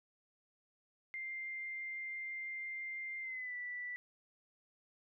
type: tone with pitch glide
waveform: sine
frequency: 2098 to 1968.8 Hz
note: C7 to B6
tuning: +4 to -6 cents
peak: -40 dBFS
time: 1.14-3.96 s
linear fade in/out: 0 ms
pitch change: -110 cents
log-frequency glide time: 3.21-3.55 s
effects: none